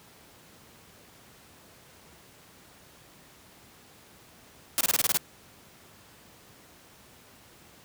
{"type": "noise bursts", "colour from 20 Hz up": "white", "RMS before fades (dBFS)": -24, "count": 8, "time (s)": [4.78, 5.172], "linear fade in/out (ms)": 0, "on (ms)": 28, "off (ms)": 24, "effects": ["pink hiss -54 dBFS RMS until 7.84 s", "high-pass 80 Hz 12 dB/octave"]}